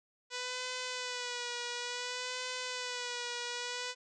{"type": "tone with vibrato", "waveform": "5% pulse", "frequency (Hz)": 493.9, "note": "B4", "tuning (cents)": 0, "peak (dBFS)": -25, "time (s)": [0.3, 3.95], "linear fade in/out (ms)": 50, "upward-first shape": "sine", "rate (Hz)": 0.57, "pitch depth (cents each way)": 40, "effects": ["resampled to 22050 Hz"]}